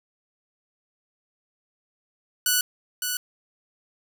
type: tone with echo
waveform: 5% pulse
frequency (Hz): 1480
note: F#6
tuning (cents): 0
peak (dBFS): -8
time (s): 2.46-2.61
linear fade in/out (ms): 2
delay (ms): 560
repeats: 1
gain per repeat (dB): -6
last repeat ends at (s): 3.17
effects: none